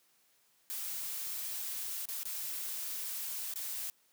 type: noise with dropouts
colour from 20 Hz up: blue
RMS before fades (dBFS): -39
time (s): 0.7-3.9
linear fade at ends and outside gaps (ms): 0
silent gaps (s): 2.055-2.087 / 2.232-2.254 / 3.537-3.558
effects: white hiss -70 dBFS RMS until 4.12 s + high-pass 150 Hz 12 dB/octave